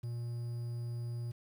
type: tone with quantisation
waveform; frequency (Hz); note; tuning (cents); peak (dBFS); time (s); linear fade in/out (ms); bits
triangle; 118.9; A#2; +35; -34; 0.03-1.32; 10; 10
effects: none